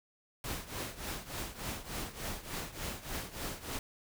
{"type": "noise with tremolo", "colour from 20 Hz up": "pink", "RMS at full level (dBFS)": -37, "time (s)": [0.44, 3.79], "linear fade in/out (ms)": 2, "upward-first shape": "triangle", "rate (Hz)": 3.4, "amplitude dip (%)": 85, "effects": []}